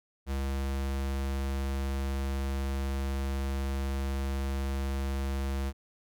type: tone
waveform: square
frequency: 68 Hz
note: C#2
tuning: 33 cents flat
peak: -30 dBFS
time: 0.26-5.73 s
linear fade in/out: 50 ms
effects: none